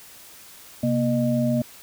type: tone cluster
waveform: sine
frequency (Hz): 131.2 / 236.6 / 611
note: C3 / A#3 / D#5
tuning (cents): +5 / +26 / -32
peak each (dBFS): -25 / -21 / -26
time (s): 0.83-1.62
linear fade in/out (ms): 5
effects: white hiss -46 dBFS RMS until 1.82 s